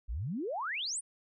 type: exponential sweep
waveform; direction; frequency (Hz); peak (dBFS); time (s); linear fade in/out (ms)
sine; up; 46.66 to 9956; -33; 0.08-1.01; 20
effects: none